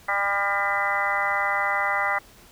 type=harmonic tone with a mistuned harmonic; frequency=200 Hz; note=G3; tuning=35 cents sharp; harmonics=3 / 4 / 5 / 6 / 7 / 8 / 9 / 10; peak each=-33 / -28 / -32 / -28 / -30 / -35 / -33 / -26 dBFS; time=0.08-2.19 s; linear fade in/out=10 ms; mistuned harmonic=9; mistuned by=+32 cents; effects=pink hiss -51 dBFS RMS until 2.51 s